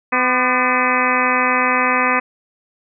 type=harmonic tone with a mistuned harmonic; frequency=253.1 Hz; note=B3; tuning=43 cents sharp; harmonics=1 / 2 / 3 / 4 / 5 / 6 / 7 / 8 / 9 / 10; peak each=-24 / -24 / -25 / -21 / -20 / -25 / -23 / -22 / -26 / -23 dBFS; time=0.12-2.2 s; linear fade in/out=10 ms; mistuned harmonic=5; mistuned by=-74 cents; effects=none